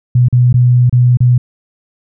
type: tone with dropouts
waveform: sine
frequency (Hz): 123.47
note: B2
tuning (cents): 0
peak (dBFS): -5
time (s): 0.15-1.38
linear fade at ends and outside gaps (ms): 5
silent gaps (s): 0.285-0.326 / 0.528-0.541 / 0.896-0.926 / 1.172-1.204
effects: none